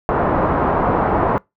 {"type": "low-pass noise", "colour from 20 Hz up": "white", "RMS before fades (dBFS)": -17, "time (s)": [0.09, 1.38], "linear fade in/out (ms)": 0, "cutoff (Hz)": 1100, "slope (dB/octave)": 24, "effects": ["noise-tail reverb RT60 0.2 s tail -25 dB re dry"]}